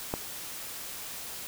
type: click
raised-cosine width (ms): 1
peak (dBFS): -15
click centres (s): 0.139
effects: white hiss -40 dBFS RMS until 1.47 s